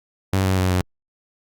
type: tone with pitch steps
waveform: sawtooth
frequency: 95.9 / 94.25 / 92.63 / 91.04 Hz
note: G2 / F#2 / F#2 / F#2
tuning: -37 / +32 / +2 / -28 cents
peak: -13 dBFS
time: 0.33-0.81 s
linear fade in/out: 0 ms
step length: 120 ms
effects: Opus 48 kbps